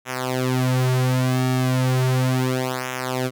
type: tone with flanger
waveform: sawtooth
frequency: 128.3 Hz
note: C3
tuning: 34 cents flat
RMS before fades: -21 dBFS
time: 0.05-3.31 s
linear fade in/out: 50 ms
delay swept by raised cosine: 0.22 to 5.82 ms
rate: 0.35 Hz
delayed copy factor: -1
effects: none